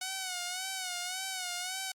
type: tone with vibrato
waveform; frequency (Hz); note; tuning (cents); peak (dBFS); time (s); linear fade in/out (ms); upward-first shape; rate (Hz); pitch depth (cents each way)
5% pulse; 738; F#5; -5; -23; 0.01-1.92; 5; sine; 1.8; 70
effects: Opus 48 kbps